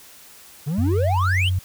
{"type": "exponential sweep", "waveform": "triangle", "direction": "up", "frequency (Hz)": [133.8, 3300], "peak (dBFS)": -19, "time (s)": [0.66, 1.5], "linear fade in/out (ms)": 20}
{"type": "tone", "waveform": "sine", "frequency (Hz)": 92.5, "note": "F#2", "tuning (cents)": 0, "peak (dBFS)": -18, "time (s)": [0.78, 1.59], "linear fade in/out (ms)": 5}
{"effects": ["white hiss -46 dBFS RMS until 1.64 s"]}